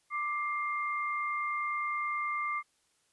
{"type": "tone pair together", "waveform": "sine", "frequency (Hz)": [1180.4, 2110], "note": ["D6", "C7"], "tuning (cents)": [8, 14], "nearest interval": "minor seventh", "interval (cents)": 1006, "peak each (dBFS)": [-32, -35], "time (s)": [0.1, 2.63], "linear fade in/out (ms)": 50, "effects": ["white hiss -72 dBFS RMS until 3.12 s", "resampled to 24000 Hz"]}